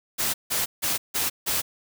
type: noise bursts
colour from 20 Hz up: white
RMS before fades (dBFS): -25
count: 5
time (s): 0.18-1.62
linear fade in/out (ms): 20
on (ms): 160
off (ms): 160
effects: none